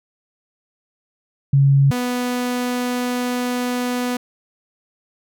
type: tone pair in turn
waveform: sine / sawtooth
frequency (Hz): 138.6 / 247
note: C#3 / B3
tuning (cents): 0 / 0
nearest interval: minor seventh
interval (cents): 1000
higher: second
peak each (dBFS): -10 / -16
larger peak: first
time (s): 1.53-1.91 / 1.91-4.17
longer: second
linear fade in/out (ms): 5
effects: none